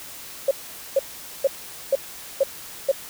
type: tone bursts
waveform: sine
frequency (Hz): 546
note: C#5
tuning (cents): -26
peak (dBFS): -14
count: 6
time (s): 0.48-2.916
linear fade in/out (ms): 5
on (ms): 31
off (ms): 450
effects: white hiss -39 dBFS RMS until 3.09 s